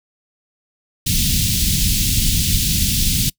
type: band-stop noise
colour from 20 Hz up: pink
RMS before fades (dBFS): -17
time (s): 1.06-3.3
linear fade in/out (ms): 10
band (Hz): 210 to 3100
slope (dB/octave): 24
effects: noise-tail reverb RT60 0.1 s tail -24 dB re dry